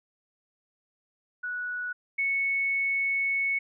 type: tone pair in turn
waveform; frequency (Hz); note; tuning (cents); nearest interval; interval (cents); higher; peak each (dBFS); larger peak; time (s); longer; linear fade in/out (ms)
sine; 1471 / 2210; F#6 / C#7; -11 / -6; perfect fifth; 705; second; -30 / -24; second; 1.43-1.93 / 2.18-3.59; second; 10
effects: none